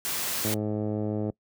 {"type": "noise", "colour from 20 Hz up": "white", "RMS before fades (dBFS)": -30, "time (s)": [0.05, 0.54], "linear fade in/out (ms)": 0}
{"type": "click train", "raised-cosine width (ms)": 2, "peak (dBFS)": -17, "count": 91, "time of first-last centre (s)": [0.45, 1.299], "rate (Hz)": 106}
{"effects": ["noise-tail reverb RT60 0.1 s tail -23 dB re dry", "high-pass 80 Hz 12 dB/octave"]}